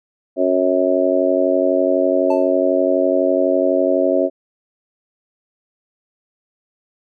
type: harmonic tone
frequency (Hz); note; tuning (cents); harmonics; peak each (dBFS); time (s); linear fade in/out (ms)
92; F#2; -9; 3 / 4 / 5 / 6 / 7; -20 / -20 / -27 / -18 / -18; 0.36-4.3; 50
type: tone with exponential decay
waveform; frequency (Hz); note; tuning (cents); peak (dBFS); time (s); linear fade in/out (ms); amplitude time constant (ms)
triangle; 880; A5; 0; -17; 2.3-2.59; 5; 61
effects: none